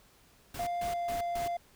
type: noise bursts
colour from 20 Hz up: pink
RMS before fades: -42 dBFS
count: 4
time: 0.54-1.48 s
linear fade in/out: 5 ms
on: 130 ms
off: 140 ms
type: tone with pitch glide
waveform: triangle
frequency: 698.5 to 693.3 Hz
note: F5 to F5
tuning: 0 to -13 cents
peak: -29 dBFS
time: 0.59-1.57 s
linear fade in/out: 5 ms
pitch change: -13 cents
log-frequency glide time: 0.8-1.05 s
effects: pink hiss -62 dBFS RMS until 1.75 s